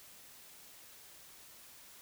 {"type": "silence", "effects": ["white hiss -56 dBFS RMS until 2.01 s"]}